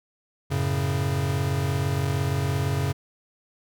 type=chord; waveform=square; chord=F# minor; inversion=none; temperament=equal; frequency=92.5 / 110 / 138.59 Hz; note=F#2 / A2 / C#3; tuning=0 / 0 / 0 cents; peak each=-28 / -32 / -26 dBFS; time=0.5-2.93 s; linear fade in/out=20 ms; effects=none